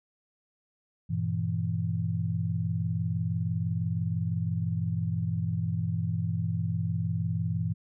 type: chord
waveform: sine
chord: E diminished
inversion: first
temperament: just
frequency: 98.89 / 118.67 / 164.81 Hz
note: G2 / Bb2 / E3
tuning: +16 / +31 / 0 cents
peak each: -31 / -32 / -30 dBFS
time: 1.09-7.74 s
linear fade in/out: 20 ms
effects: none